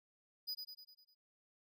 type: tone with echo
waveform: square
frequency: 4956 Hz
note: D#8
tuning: 8 cents flat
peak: -39 dBFS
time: 0.47-0.55 s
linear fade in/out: 20 ms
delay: 100 ms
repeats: 6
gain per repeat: -5 dB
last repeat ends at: 1.15 s
effects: none